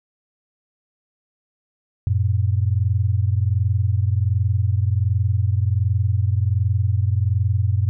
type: tone pair together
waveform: sine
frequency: 92.5 / 113.83 Hz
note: F#2 / A#2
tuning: 0 / -41 cents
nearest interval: major third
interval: 359 cents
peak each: -18 / -20 dBFS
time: 2.07-7.89 s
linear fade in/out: 0 ms
effects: none